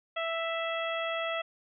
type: harmonic tone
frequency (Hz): 660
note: E5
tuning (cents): +2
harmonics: 1 / 2 / 3 / 4 / 5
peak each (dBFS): -33 / -36 / -38 / -39 / -40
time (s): 0.16-1.42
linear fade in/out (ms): 10
effects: none